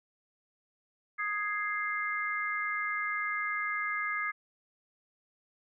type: chord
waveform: sine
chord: Ab major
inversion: second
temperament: equal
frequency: 1244.5 / 1661.2 / 2093 Hz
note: Eb6 / Ab6 / C7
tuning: 0 / 0 / 0 cents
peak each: -35 / -35 / -34 dBFS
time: 1.18-4.32 s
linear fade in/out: 20 ms
effects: none